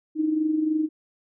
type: tone with amplitude modulation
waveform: sine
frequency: 311.1 Hz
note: D#4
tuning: in tune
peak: -18 dBFS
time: 0.15-0.89 s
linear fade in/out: 50 ms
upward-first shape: sine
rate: 23.3 Hz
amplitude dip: 55%
effects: none